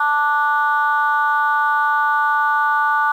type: chord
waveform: sine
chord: D major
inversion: second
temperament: just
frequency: 881 / 1174.7 / 1468.3 Hz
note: A5 / D6 / F#6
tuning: +2 / 0 / -14 cents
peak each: -18 dBFS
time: 0-3.12 s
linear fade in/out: 5 ms
effects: tanh soft clip ceiling -6 dBFS + 8-bit